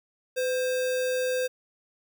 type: tone with sample-and-hold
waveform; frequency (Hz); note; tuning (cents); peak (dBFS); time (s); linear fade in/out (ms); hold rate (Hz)
sine; 507; B4; +45; -24; 0.36-1.48; 20; 2100
effects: none